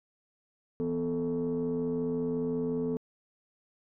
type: tone cluster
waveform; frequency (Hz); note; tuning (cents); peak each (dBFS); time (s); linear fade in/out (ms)
sine; 164.4 / 249.9 / 438.7; E3 / B3 / A4; -4 / +21 / -5; -35 / -30 / -30; 0.8-2.97; 0
effects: tanh soft clip ceiling -24 dBFS